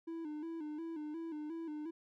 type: tone with vibrato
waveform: triangle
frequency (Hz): 315.5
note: D#4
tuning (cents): +24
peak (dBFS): -38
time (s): 0.07-1.91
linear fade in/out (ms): 10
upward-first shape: square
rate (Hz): 2.8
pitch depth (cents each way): 79
effects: none